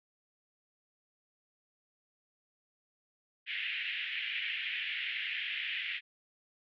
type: band-pass noise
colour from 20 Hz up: white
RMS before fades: -37 dBFS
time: 3.46-6.01 s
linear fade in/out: 50 ms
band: 1800 to 3100 Hz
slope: 48 dB/octave
effects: none